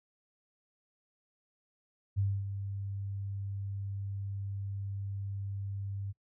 sine tone with ADSR envelope, 99 Hz, G2, 18 cents sharp, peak -26 dBFS, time 2.16-6.13 s, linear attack 27 ms, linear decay 250 ms, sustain -9 dB, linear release 28 ms, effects noise-tail reverb RT60 0.1 s tail -21 dB re dry

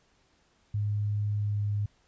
sine tone with pitch glide, 103.83 to 103.11 Hz, G#2 to G#2, 0 to -12 cents, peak -26 dBFS, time 0.74-1.86 s, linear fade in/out 5 ms, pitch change -12 cents, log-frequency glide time 1.37-1.61 s, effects pink hiss -67 dBFS RMS until 2.07 s + resampled to 16000 Hz

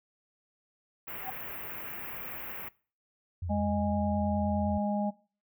white band-stop noise, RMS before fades -40 dBFS, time 1.07-2.69 s, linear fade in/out 10 ms, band 2700 to 14000 Hz, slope 48 dB/octave
sine tone with exponential growth, 764 Hz, G5, 45 cents flat, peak -31 dBFS, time 1.18-1.3 s, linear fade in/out 5 ms, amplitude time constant 25 ms
sine tone with vibrato, 85.5 Hz, F2, 36 cents flat, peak -32 dBFS, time 3.42-4.78 s, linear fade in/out 5 ms, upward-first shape triangle, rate 9.7 Hz, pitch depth 110 cents each way
harmonic tone, 205.9 Hz, G#3, 15 cents flat, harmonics 1 / 3 / 4, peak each -29 / -34 / -35 dBFS, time 3.49-5.11 s, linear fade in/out 20 ms
effects noise-tail reverb RT60 0.4 s tail -22 dB re dry

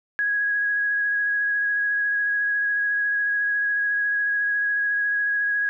sine tone with vibrato, 1659 Hz, G#6, 2 cents flat, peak -20 dBFS, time 0.19-5.69 s, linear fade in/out 0 ms, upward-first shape sine, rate 14 Hz, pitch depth 14 cents each way, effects none

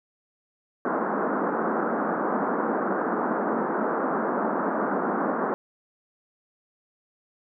pink band-pass noise, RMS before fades -26 dBFS, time 0.85-5.54 s, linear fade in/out 0 ms, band 200 to 1500 Hz, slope 48 dB/octave, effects none

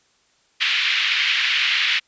pink band-pass noise, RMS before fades -20 dBFS, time 0.6-2 s, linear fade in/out 20 ms, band 2000 to 3500 Hz, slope 24 dB/octave, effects white hiss -61 dBFS RMS until 2.07 s + resampled to 16000 Hz

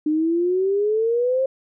sine exponential sweep, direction up, 300.5 to 537 Hz, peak -17 dBFS, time 0.06-1.46 s, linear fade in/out 5 ms, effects none

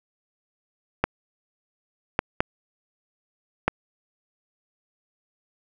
clicks, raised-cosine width 0.5 ms, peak -4 dBFS, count 4, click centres 1.04 / 2.191 / 2.405 / 3.68 s, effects none

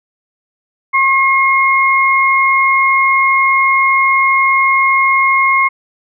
sine tone pair together, 1081 / 2146 Hz, C#6 / C7, -44 / +43 cents, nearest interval octave, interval 1187 cents, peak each -11 dBFS, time 0.93-5.69 s, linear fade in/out 20 ms, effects none

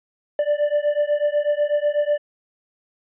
triangle beating tone pair, 585 / 593.1 Hz, D5 / D5, -7 / +17 cents, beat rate 8.1 Hz, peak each -19 dBFS, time 0.39-2.18 s, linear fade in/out 2 ms, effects resampled to 8000 Hz

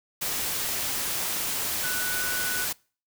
sine tone in noise, 1483 Hz, F#6, 4 cents sharp, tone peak -30 dBFS, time 1.83-2.65 s, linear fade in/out 10 ms, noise white, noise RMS -29 dBFS, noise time 0.21-2.73 s, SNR -4 dB, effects noise-tail reverb RT60 0.4 s tail -25 dB re dry

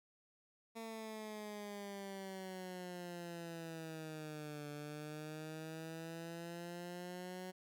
15% pulse exponential two-way sweep, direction down then up, 227.6 to 146.7 to 185.2 Hz, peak -39 dBFS, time 0.75-7.52 s, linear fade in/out 20 ms, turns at 4.69 s, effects none

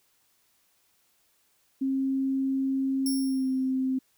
sine tone with pitch glide, 267.9 to 261.5 Hz, C4 to C4, +41 to -1 cents, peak -24 dBFS, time 1.81-3.99 s, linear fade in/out 10 ms, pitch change -42 cents, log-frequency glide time 3.22-3.48 s
10% pulse tone with exponential decay, 5470 Hz, F8, 37 cents flat, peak -23 dBFS, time 3.06-3.71 s, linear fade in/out 2 ms, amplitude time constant 140 ms
effects white hiss -68 dBFS RMS until 4.17 s

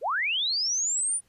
sine linear sweep, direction up, 390 to 9560 Hz, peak -24 dBFS, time 0.01-1.21 s, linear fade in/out 50 ms, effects pink hiss -67 dBFS RMS until 1.28 s + resampled to 32000 Hz

